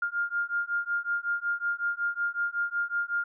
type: beating tone pair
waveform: sine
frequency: 1404 / 1409.4 Hz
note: F6 / F6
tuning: +9 / +15 cents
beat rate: 5.4 Hz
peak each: -30 dBFS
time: 0.02-3.24 s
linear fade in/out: 5 ms
effects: none